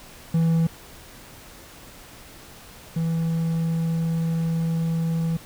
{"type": "tone pair in turn", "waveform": "triangle", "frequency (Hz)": [164.4, 164.4], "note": ["E3", "E3"], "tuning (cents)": [-4, -4], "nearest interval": "unison", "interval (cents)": 0, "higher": "neither", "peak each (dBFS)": [-15, -19], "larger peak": "first", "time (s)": [[0.34, 0.67], [2.96, 5.37]], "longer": "second", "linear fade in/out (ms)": 5, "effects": ["pink hiss -45 dBFS RMS until 5.45 s"]}